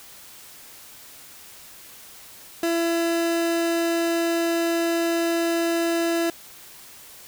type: tone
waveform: 30% pulse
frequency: 335.6 Hz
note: E4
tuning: 31 cents sharp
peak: -18 dBFS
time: 2.63-6.3 s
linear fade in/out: 2 ms
effects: white hiss -45 dBFS RMS until 7.27 s